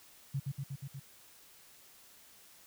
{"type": "tone with echo", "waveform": "sine", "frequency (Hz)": 137.3, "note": "C#3", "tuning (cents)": -16, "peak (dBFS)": -31, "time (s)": [0.34, 0.4], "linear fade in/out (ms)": 10, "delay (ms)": 120, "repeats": 5, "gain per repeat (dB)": -2, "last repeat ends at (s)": 1, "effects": ["white hiss -59 dBFS RMS until 2.66 s"]}